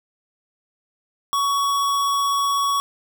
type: tone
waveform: square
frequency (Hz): 1121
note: C#6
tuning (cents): +19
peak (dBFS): -19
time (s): 1.33-2.8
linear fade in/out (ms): 0
effects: none